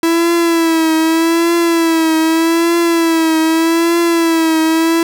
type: tone with vibrato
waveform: 45% pulse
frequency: 329.6 Hz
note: E4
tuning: in tune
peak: -10 dBFS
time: 0.03-5.03 s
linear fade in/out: 2 ms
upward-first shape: triangle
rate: 0.82 Hz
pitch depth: 62 cents each way
effects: none